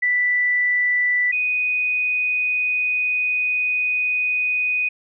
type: tone pair in turn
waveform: sine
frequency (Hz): 1975.5 / 2489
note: B6 / D#7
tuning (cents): 0 / 0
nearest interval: major third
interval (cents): 400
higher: second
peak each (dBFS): -16 / -18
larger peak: first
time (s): 0.02-1.32 / 1.32-4.89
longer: second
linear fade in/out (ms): 10
effects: none